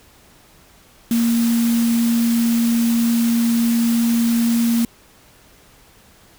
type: tone in noise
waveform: sine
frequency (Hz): 232.8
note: A#3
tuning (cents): -2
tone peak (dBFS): -14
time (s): 1.11-4.85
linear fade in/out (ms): 2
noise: white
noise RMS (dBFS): -29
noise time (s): 1.11-4.85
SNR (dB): +12
effects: pink hiss -50 dBFS RMS until 6.38 s